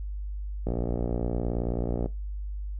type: click train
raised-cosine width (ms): 2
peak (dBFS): -16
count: 83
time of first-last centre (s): 0.67-2.06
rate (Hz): 59
effects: noise-tail reverb RT60 0.2 s tail -18 dB re dry + added 50 Hz sine -31 dBFS peak until 2.79 s